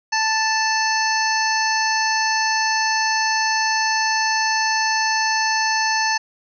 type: harmonic tone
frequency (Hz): 880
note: A5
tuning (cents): 0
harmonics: 1 / 2 / 3 / 5 / 6 / 7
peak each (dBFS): -21 / -22 / -28 / -26 / -28 / -27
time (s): 0.12-6.18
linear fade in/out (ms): 10
effects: none